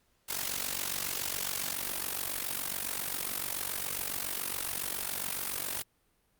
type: noise with amplitude modulation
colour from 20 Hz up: white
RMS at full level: -31 dBFS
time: 0.28-5.83 s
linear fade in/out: 20 ms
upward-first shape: sine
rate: 47.2 Hz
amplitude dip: 80%
effects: pink hiss -72 dBFS RMS until 6.39 s + Opus 48 kbps